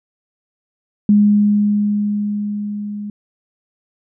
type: tone with level ramp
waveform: sine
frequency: 206.9 Hz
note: G#3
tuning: 6 cents flat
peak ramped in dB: -7 to -24 dBFS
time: 1.09-3.1 s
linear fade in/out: 2 ms
effects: none